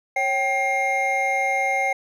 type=tone cluster; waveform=triangle; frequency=547 / 778 / 2128 Hz; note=C#5 / G5 / C7; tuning=-23 / -13 / +29 cents; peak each=-26 / -21 / -21 dBFS; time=0.16-1.93 s; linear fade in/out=5 ms; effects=none